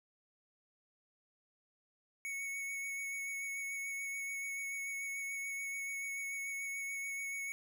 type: tone with vibrato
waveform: square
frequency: 2217 Hz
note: C#7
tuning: in tune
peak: -39 dBFS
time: 2.25-7.52 s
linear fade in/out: 0 ms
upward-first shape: sine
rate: 6.9 Hz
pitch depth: 14 cents each way
effects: none